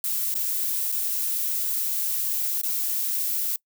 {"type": "noise with dropouts", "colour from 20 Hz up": "violet", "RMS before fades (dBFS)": -26, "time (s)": [0.04, 3.56], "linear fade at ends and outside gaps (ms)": 2, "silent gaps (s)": [[0.342, 0.352], [0.918, 0.923], [2.615, 2.633]], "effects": ["noise-tail reverb RT60 0.1 s tail -24 dB re dry"]}